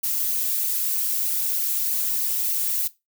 violet noise with flanger, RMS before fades -24 dBFS, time 0.03-2.88 s, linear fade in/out 10 ms, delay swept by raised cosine 0.54 to 5.24 ms, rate 3.2 Hz, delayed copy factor -0.8, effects noise-tail reverb RT60 0.2 s tail -17 dB re dry

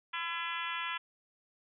harmonic tone with a mistuned harmonic, 336.8 Hz, E4, 37 cents sharp, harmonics 3 / 4 / 5 / 6 / 7 / 8 / 9 / 10, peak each -40 / -41 / -42 / -43 / -43 / -44 / -45 / -45 dBFS, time 0.13-0.98 s, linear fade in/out 10 ms, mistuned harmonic 7, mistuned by +30 cents, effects none

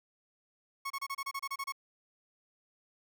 30% pulse tone bursts, 1100 Hz, C#6, 14 cents flat, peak -32 dBFS, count 11, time 0.85-1.723 s, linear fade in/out 10 ms, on 53 ms, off 29 ms, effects none

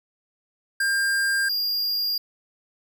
square tone pair in turn, 1600 / 4818 Hz, G6 / D8, +35 / +43 cents, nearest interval octave + perfect fifth, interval 1908 cents, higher second, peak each -21 / -23 dBFS, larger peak first, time 0.8-1.49 / 1.49-2.18 s, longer neither, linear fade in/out 5 ms, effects none

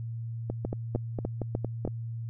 two click trains, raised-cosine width 2 ms, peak -16 / -18 dBFS, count 5 / 7, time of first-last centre 0.65-1.851 / 0.5-1.876 s, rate 3.33 / 4.36 Hz, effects added 115 Hz sine -33 dBFS peak until 2.29 s

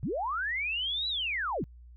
sine linear two-way sweep, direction up then down, 99.5 to 3985 to 99.5 Hz, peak -29 dBFS, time 0.03-1.64 s, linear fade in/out 0 ms, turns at 1.08 s, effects added 60 Hz sine -48 dBFS peak until 1.96 s

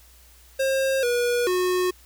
square tone with pitch steps, 535 / 482.9 / 364.1 Hz, C5 / B4 / F#4, +38 / -39 / -28 cents, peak -21 dBFS, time 0.59-1.91 s, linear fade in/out 10 ms, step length 440 ms, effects added 60 Hz sine -52 dBFS peak until 2.05 s + white hiss -54 dBFS RMS until 2.05 s

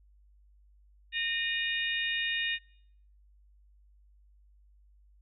harmonic tone with a mistuned harmonic, 614 Hz, D#5, 23 cents flat, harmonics 3 / 4 / 5 / 6, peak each -33 / -34 / -35 / -36 dBFS, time 1.12-2.59 s, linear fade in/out 50 ms, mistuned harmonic 5, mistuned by -120 cents, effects noise-tail reverb RT60 0.7 s tail -26 dB re dry + added 50 Hz sine -58 dBFS peak until 5.21 s

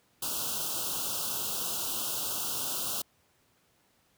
white band-stop noise, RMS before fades -33 dBFS, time 0.22-3.02 s, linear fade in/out 5 ms, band 1500 to 2700 Hz, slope 96 dB/octave, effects pink hiss -68 dBFS RMS until 4.17 s + high-pass 80 Hz 12 dB/octave

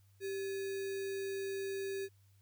sine tone with sample-and-hold, 390.4 Hz, G4, 7 cents flat, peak -36 dBFS, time 0.2-2.09 s, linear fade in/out 50 ms, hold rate 2100 Hz, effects added 98 Hz sine -63 dBFS peak until 2.41 s + white hiss -75 dBFS RMS until 2.41 s

